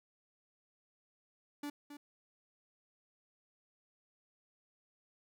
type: tone with echo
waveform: 45% pulse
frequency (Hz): 290.5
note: D4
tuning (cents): -19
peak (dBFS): -39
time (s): 1.63-1.7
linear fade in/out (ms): 5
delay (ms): 270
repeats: 1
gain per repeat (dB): -9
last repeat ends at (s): 1.97
effects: none